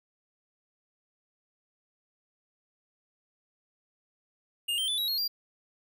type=tone with pitch steps; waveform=square; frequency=2829 / 3139 / 3483 / 3865 / 4288 / 4758 Hz; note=F7 / G7 / A7 / B7 / C8 / D8; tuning=+22 / +2 / -18 / -38 / +42 / +22 cents; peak=-28 dBFS; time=4.68-5.28 s; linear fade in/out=10 ms; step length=100 ms; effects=none